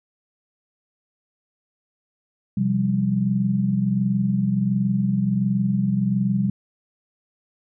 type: chord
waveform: sine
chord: C suspended fourth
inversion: none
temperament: equal with one note detuned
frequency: 129.01 / 174.61 / 196 Hz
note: C3 / F3 / G3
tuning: -24 / 0 / 0 cents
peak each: -24 / -26 / -20 dBFS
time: 2.57-6.5 s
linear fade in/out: 5 ms
effects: none